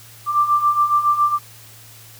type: beating tone pair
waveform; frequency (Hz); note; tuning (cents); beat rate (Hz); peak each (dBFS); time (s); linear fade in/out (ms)
sine; 1174.7 / 1181.9; D6 / D6; 0 / +11; 7.2; -20 / -15; 0.26-1.39; 50
effects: added 112 Hz sine -46 dBFS peak until 2.19 s + white hiss -44 dBFS RMS until 2.19 s